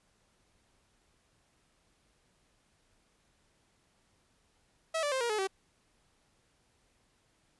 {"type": "tone with pitch steps", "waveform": "sawtooth", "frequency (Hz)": [647, 583.1, 525.5, 473.6, 426.9, 384.7], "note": ["E5", "D5", "C5", "A#4", "G#4", "G4"], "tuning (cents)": [-32, -13, 7, 27, 48, -33], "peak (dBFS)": -26, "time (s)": [4.94, 5.474], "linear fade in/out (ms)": 10, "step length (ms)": 89, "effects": ["pink hiss -71 dBFS RMS until 7.59 s", "resampled to 24000 Hz"]}